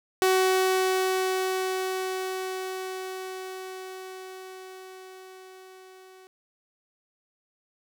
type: tone with level ramp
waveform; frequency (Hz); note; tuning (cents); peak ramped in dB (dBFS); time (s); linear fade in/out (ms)
sawtooth; 375.2; F#4; +24; -15 to -45; 0.22-6.27; 0
effects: none